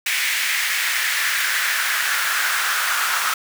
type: noise with high-pass filter sweep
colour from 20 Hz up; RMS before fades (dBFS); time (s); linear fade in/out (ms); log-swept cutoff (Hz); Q
pink; -21; 0.06-3.34; 5; 2100 to 1300; 3.1
effects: none